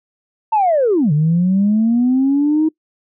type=linear two-way sweep; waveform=sine; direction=down then up; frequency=906 to 144.7 to 318.7 Hz; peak=-10 dBFS; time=0.52-2.69 s; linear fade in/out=10 ms; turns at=1.12 s; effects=noise-tail reverb RT60 0.1 s tail -22 dB re dry + tanh soft clip ceiling -7 dBFS